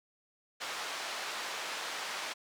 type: band-pass noise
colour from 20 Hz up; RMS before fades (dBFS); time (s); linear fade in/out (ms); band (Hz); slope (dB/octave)
pink; -39; 0.6-2.34; 20; 780 to 5800; 12
effects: none